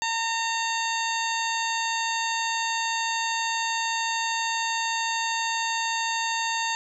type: harmonic tone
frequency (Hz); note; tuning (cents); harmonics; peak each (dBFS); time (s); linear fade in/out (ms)
913; A#5; -36; 1 / 2 / 3 / 4 / 5 / 7 / 8; -28 / -31 / -33 / -34 / -35 / -36 / -37; 0.02-6.75; 0
effects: 10-bit